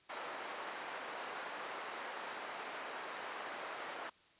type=band-pass noise; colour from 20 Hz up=white; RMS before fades=-45 dBFS; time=0.09-4.1 s; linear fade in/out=10 ms; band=460 to 1500 Hz; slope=12 dB/octave; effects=white hiss -66 dBFS RMS until 4.39 s + resampled to 8000 Hz